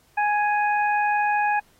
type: harmonic tone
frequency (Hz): 832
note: G#5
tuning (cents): +3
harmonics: 1 / 2 / 3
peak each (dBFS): -20 / -26 / -30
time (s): 0.17-1.6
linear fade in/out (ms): 10
effects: pink hiss -60 dBFS RMS until 1.79 s + AAC 48 kbps